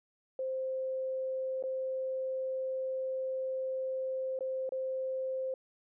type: tone with dropouts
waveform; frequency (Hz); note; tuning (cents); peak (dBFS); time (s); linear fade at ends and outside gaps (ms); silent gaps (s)
sine; 523.3; C5; 0; -32; 0.39-5.54; 2; 1.626-1.637 / 4.39-4.407 / 4.692-4.721
effects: none